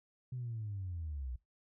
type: linear sweep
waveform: sine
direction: down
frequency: 128.8 to 58.7 Hz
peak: -37 dBFS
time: 0.32-1.36 s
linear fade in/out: 5 ms
effects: noise-tail reverb RT60 0.2 s tail -23 dB re dry + tanh soft clip ceiling -33 dBFS